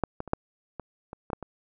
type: clicks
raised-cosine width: 1 ms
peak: -10 / -18 / -26 / -9 / -21 / -24 / -22 / -13 / -23 dBFS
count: 9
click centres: 0.037 / 0.204 / 0.277 / 0.334 / 0.797 / 1.131 / 1.302 / 1.332 / 1.427 s
effects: none